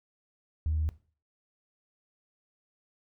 sine tone, 77.78 Hz, D#2, in tune, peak -25 dBFS, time 0.66-0.89 s, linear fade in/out 0 ms, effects noise-tail reverb RT60 0.4 s tail -18 dB re dry + tanh soft clip ceiling -21 dBFS

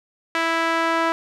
sawtooth tone with band-pass filter sweep, 329.6 Hz, E4, in tune, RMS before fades -21 dBFS, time 0.35-1.12 s, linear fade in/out 0 ms, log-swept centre 1800 to 1200 Hz, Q 1.2, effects none

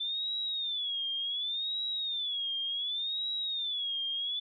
sine tone with vibrato, 3520 Hz, A7, in tune, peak -31 dBFS, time 0-4.4 s, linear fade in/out 10 ms, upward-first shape sine, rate 0.68 Hz, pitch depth 160 cents each way, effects none

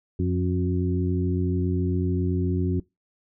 harmonic tone with a mistuned harmonic, 90.7 Hz, F#2, 34 cents flat, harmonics 1 / 2 / 3 / 4, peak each -24 / -27 / -29 / -30 dBFS, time 0.19-2.8 s, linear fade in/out 5 ms, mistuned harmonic 2, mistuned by -32 cents, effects noise-tail reverb RT60 0.2 s tail -22 dB re dry

